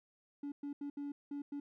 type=tone bursts at uneven times; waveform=triangle; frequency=286 Hz; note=D4; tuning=46 cents flat; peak=-36 dBFS; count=6; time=0.43-0.52 / 0.63-0.73 / 0.81-0.9 / 0.97-1.12 / 1.31-1.42 / 1.52-1.6 s; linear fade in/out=5 ms; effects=tanh soft clip ceiling -34 dBFS